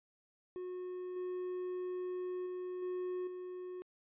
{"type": "tone with level steps", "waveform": "triangle", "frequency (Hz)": 363.9, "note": "F#4", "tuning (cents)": -29, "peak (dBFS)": [-38, -35, -37, -34, -40], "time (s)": [0.56, 3.82], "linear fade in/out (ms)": 0, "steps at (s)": [1.16, 2.46, 2.82, 3.27], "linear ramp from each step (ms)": 5, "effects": ["resampled to 8000 Hz"]}